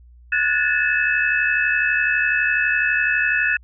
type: tone cluster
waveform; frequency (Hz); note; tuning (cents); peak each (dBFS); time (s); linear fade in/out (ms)
sine; 1467 / 1696 / 1768 / 2596; F#6 / G#6 / A6 / E7; -15 / +36 / +8 / -27; -22; 0.32-3.57; 5
effects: added 60 Hz sine -44 dBFS peak until 3.63 s